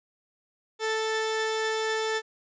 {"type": "tone pair together", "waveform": "sawtooth", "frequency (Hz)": [440, 1764], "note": ["A4", "A6"], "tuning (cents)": [0, 4], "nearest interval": "2 octaves", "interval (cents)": 2404, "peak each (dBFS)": [-23, -29], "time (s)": [0.79, 2.22], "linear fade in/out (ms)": 50, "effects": ["resampled to 16000 Hz"]}